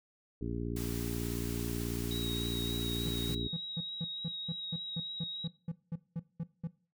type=harmonic tone; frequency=58.27 Hz; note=A#1; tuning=in tune; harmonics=1 / 2 / 3 / 4 / 5 / 6 / 7; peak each=-40 / -40 / -43 / -41 / -40 / -45 / -45 dBFS; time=0.41-3.48 s; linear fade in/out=5 ms
type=noise; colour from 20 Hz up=white; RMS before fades=-45 dBFS; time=0.76-3.35 s; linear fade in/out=5 ms
type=tone with vibrato; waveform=sine; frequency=3812 Hz; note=A#7; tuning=38 cents sharp; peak=-38 dBFS; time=2.11-5.47 s; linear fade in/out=2 ms; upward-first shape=triangle; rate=3.4 Hz; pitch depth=18 cents each way
type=tone bursts; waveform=triangle; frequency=166.6 Hz; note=E3; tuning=19 cents sharp; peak=-31 dBFS; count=16; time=3.05-6.674 s; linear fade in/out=5 ms; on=39 ms; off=200 ms
effects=noise-tail reverb RT60 0.4 s tail -19 dB re dry